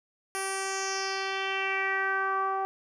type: tone with low-pass filter sweep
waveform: 10% pulse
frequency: 386.6 Hz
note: G4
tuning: 24 cents flat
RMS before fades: -30 dBFS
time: 0.35-2.65 s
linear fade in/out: 0 ms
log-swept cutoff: 11000 to 900 Hz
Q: 3.5
effects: none